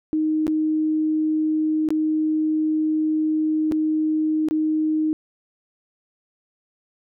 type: tone with dropouts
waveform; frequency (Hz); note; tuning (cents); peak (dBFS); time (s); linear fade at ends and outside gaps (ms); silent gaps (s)
sine; 311.1; D#4; 0; -18; 0.13-5.13; 0; 0.468-0.479 / 1.888-1.905 / 3.714-3.721 / 4.486-4.51
effects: none